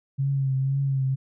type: tone with vibrato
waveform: sine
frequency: 135.6 Hz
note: C#3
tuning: 38 cents flat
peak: -21 dBFS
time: 0.18-1.16 s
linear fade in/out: 20 ms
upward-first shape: triangle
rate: 2 Hz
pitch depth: 46 cents each way
effects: none